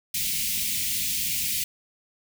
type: band-stop noise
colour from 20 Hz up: white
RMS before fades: -27 dBFS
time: 0.14-1.64 s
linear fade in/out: 5 ms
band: 240 to 2100 Hz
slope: 48 dB/octave
effects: none